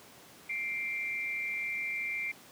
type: tone pair together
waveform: sine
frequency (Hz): 2103 / 2349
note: C7 / D7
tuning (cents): +8 / 0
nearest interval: major second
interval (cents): 192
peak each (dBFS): -35 / -35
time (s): 0.49-2.32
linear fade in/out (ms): 10
effects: pink hiss -54 dBFS RMS until 2.51 s + high-pass 150 Hz 12 dB/octave